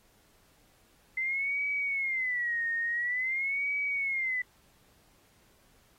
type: tone with vibrato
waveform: sine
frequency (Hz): 2051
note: C7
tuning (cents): -35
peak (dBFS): -28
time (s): 1.17-4.42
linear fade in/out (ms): 5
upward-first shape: sine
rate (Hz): 0.48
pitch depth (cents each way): 180
effects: pink hiss -65 dBFS RMS until 5.98 s + AAC 48 kbps

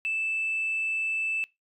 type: tone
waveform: sine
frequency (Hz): 2637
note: E7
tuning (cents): 0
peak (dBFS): -25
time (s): 0.05-1.44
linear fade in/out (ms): 0
effects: noise-tail reverb RT60 0.2 s tail -23 dB re dry + tanh soft clip ceiling -22 dBFS

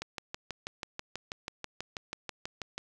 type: click train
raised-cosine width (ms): 0.2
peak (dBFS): -19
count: 18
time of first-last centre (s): 0.02-2.78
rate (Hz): 6.16
effects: none

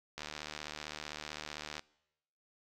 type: click train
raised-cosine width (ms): 0.2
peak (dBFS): -23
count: 123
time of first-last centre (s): 0.18-1.794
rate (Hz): 75.6
effects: noise-tail reverb RT60 0.9 s tail -23 dB re dry

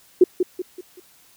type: tone with echo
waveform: sine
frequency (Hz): 363.2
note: F#4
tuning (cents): -32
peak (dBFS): -7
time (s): 0.21-0.24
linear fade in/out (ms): 5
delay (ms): 190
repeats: 4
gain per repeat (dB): -8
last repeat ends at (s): 1
effects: white hiss -54 dBFS RMS until 1.36 s

